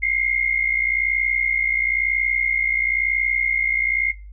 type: tone pair together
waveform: sine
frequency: 2091 / 2152 Hz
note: C7 / C7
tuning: -2 / +48 cents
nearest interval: unison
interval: 50 cents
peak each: -21 dBFS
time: 0.02-4.12 s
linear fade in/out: 10 ms
effects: noise-tail reverb RT60 0.3 s tail -18 dB re dry + added 50 Hz sine -36 dBFS peak until 4.32 s